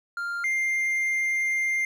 triangle tone pair in turn, 1396.9 / 2103 Hz, F6 / C7, 0 / +8 cents, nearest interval perfect fifth, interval 708 cents, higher second, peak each -26 / -21 dBFS, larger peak second, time 0.17-0.44 / 0.44-1.85 s, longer second, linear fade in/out 2 ms, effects none

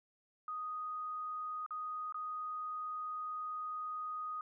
sine tone with dropouts, 1244.5 Hz, D#6, in tune, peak -38 dBFS, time 0.48-4.41 s, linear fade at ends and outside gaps 2 ms, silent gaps 1.663-1.707 / 2.124-2.144 s, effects none

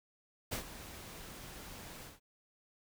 pink noise with ADSR envelope, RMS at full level -36 dBFS, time 0.51-2.2 s, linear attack 17 ms, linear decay 100 ms, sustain -13 dB, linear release 160 ms, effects none

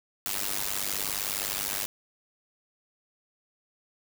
white noise with amplitude modulation, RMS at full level -27 dBFS, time 0.26-1.86 s, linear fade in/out 0 ms, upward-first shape sine, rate 99.4 Hz, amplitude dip 100%, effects none

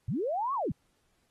sine linear two-way sweep, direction up then down, 88 to 1150 to 88 Hz, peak -28 dBFS, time 0.08-0.72 s, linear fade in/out 5 ms, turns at 0.54 s, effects pink hiss -73 dBFS RMS until 1.3 s + AAC 32 kbps

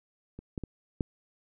clicks, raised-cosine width 3 ms, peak -29 / -21 / -23 / -15 dBFS, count 4, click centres 0.39 / 0.578 / 0.637 / 1.008 s, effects none

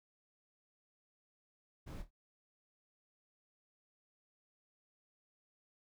brown noise with echo, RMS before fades -44 dBFS, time 1.86-2.03 s, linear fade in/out 20 ms, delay 26 ms, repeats 3, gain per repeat -10 dB, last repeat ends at 2.108 s, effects none

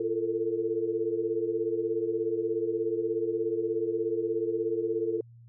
sine tone cluster, 342.7 / 437.3 / 454 Hz, F4 / A4 / A#4, -33 / -11 / -46 cents, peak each -31 dBFS, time 0-5.21 s, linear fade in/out 5 ms, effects added 117 Hz sine -49 dBFS peak until 5.48 s

